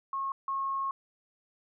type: tone pair in turn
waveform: sine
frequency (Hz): 1087 / 1087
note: C#6 / C#6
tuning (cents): -34 / -34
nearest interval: unison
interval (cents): 0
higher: neither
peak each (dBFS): -30 / -29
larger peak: second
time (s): 0.13-0.32 / 0.48-0.91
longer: second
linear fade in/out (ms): 2
effects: none